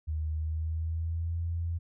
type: tone with pitch glide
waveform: sine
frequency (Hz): 77.78 to 84.33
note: D#2 to E2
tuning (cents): 0 to +40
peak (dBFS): -29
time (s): 0.07-1.79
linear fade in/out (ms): 20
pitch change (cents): +140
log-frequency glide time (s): 0.32-1.4
effects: none